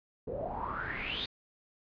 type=noise with low-pass filter sweep; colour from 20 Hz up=pink; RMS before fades=-37 dBFS; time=0.27-1.26 s; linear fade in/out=5 ms; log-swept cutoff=450 to 3900 Hz; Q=9.9; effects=resampled to 11025 Hz